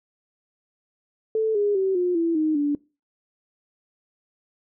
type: tone with pitch steps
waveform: sine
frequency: 440 / 410.5 / 383 / 357.4 / 333.5 / 311.1 / 290.3 Hz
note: A4 / G#4 / G4 / F4 / E4 / D#4 / D4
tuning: 0 / -20 / -40 / +40 / +20 / 0 / -20 cents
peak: -19 dBFS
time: 1.35-2.75 s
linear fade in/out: 2 ms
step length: 200 ms
effects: noise-tail reverb RT60 0.3 s tail -23 dB re dry